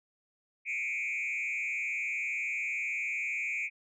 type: tone with frequency modulation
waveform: sine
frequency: 2331 Hz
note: D7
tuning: 14 cents flat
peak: -29 dBFS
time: 0.65-3.7 s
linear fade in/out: 50 ms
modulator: 133 Hz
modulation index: 1.3
effects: tanh soft clip ceiling -29 dBFS